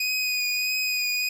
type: tone with vibrato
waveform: 25% pulse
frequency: 2489 Hz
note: D#7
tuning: in tune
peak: -20 dBFS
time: 0-1.29 s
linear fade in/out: 5 ms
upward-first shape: triangle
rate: 1.6 Hz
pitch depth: 23 cents each way
effects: none